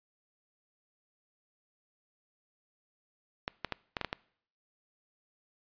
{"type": "clicks", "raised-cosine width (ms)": 0.3, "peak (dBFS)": -16, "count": 7, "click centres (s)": [3.479, 3.647, 3.723, 3.968, 4.013, 4.047, 4.129], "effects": ["noise-tail reverb RT60 0.6 s tail -23 dB re dry", "resampled to 11025 Hz"]}